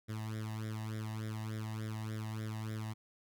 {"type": "tone with flanger", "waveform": "sawtooth", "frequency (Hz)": 109.2, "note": "A2", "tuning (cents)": -13, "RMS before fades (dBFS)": -40, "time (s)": [0.08, 2.94], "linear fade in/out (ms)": 20, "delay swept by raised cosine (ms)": [0.55, 1.08], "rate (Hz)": 3.4, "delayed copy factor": 0.9, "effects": []}